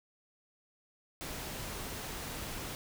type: noise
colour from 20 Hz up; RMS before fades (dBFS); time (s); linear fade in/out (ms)
pink; -41; 1.21-2.75; 0
effects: none